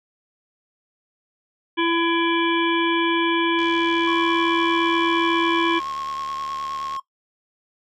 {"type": "harmonic tone", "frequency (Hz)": 335.4, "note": "E4", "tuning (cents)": 30, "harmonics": [1, 3, 5, 7, 9, 10], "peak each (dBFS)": [-20, -25, -27, -28, -30, -30], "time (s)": [1.77, 5.8], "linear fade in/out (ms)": 20}
{"type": "click train", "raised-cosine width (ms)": 0.2, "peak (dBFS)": -20, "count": 251, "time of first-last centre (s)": [3.59, 6.964], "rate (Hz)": 74.1}
{"type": "tone with vibrato", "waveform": "triangle", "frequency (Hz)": 1084, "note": "C#6", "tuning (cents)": -39, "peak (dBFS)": -25, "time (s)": [4.07, 7], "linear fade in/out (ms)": 5, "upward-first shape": "sine", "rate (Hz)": 9.5, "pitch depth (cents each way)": 21}
{"effects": ["noise-tail reverb RT60 0.1 s tail -17 dB re dry"]}